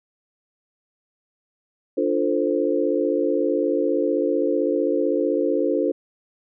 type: chord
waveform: sine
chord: D minor seventh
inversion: none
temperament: equal with one note detuned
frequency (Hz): 293.7 / 349.2 / 447.4 / 523.3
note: D4 / F4 / A4 / C5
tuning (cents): 0 / 0 / +29 / 0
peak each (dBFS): -24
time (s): 1.97-5.92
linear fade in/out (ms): 10
effects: none